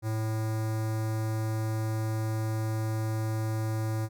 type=tone with notch filter; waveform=square; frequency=110 Hz; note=A2; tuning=in tune; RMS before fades=-30 dBFS; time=0.02-4.09 s; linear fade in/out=50 ms; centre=3000 Hz; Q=0.91; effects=none